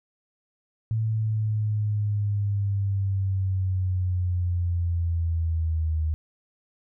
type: linear sweep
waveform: sine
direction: down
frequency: 111.5 to 77.78 Hz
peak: -22 dBFS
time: 0.91-6.14 s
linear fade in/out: 0 ms
effects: none